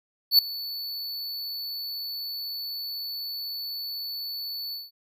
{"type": "tone with ADSR envelope", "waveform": "square", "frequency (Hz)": 4462, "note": "C#8", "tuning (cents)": 11, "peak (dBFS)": -12, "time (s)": [0.31, 4.91], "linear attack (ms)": 77, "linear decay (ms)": 4, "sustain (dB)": -20, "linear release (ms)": 180, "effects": []}